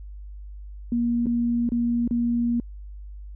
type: tone with dropouts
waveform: sine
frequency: 237 Hz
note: A#3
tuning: 29 cents sharp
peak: -20 dBFS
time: 0.92-2.6 s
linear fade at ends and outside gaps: 2 ms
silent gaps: 1.259-1.267 / 1.691-1.719 / 2.077-2.109 s
effects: added 50 Hz sine -36 dBFS peak until 3.35 s